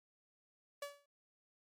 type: tone with exponential decay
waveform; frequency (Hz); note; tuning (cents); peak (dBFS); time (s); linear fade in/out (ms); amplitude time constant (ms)
sawtooth; 572; D5; -46; -35; 0.82-1.06; 5; 52
effects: MP3 64 kbps

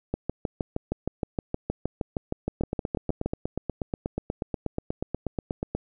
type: two click trains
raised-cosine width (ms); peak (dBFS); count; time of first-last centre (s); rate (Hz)
2; -14 / -13; 27 / 21; 2.61-5.75 / 0.14-3.26; 8.28 / 6.41
effects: none

